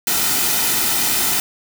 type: noise with comb filter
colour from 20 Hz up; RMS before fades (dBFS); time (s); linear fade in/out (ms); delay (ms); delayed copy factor
white; -18; 0.07-1.4; 2; 1.8; -0.55
effects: none